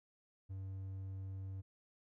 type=tone; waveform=triangle; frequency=95.9 Hz; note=G2; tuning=37 cents flat; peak=-40 dBFS; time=0.49-1.62 s; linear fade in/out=20 ms; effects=none